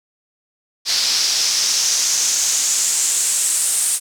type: noise with band-pass filter sweep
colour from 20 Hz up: pink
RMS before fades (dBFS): -18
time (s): 0.85-4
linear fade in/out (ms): 50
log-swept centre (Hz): 4800 to 8900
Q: 3.4
effects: none